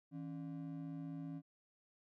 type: ring-modulated tone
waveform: triangle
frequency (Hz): 218.9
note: A3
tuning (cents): -9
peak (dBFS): -38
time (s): 0.11-1.42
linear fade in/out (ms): 50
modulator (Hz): 57.6
effects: none